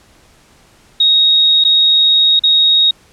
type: tone with dropouts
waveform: sine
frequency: 3759 Hz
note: A#7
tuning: 14 cents sharp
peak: -7 dBFS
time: 1-2.91 s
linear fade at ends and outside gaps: 5 ms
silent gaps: 1.64-1.648 / 2.394-2.436 s
effects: pink hiss -48 dBFS RMS until 3.12 s + low-pass 10000 Hz 12 dB/octave